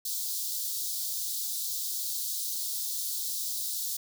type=high-pass noise; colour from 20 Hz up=white; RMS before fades=-33 dBFS; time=0.05-3.97 s; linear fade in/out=5 ms; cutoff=3700 Hz; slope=48 dB/octave; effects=none